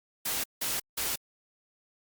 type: noise bursts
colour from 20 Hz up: white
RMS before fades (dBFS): -31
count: 3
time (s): 0.25-1.16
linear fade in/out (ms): 10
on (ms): 190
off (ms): 170
effects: Opus 48 kbps